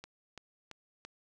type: click train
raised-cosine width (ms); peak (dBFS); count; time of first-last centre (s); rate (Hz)
0.2; -28; 4; 0.04-1.05; 2.97
effects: none